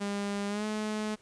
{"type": "tone with pitch glide", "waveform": "sawtooth", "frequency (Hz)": [201.9, 213.9], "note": ["G#3", "A3"], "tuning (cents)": [-49, -49], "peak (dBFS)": -27, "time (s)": [0, 1.16], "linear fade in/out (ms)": 20, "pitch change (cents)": 100, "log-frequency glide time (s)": [0.48, 0.65], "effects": ["pink hiss -62 dBFS RMS until 1.21 s", "resampled to 22050 Hz"]}